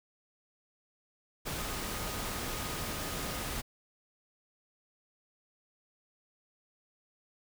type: tone in noise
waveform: sine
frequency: 1244.5 Hz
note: D#6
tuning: in tune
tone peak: -48 dBFS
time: 1.58-3.58 s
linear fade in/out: 20 ms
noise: pink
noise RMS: -37 dBFS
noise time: 1.45-3.62 s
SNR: -14 dB
effects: none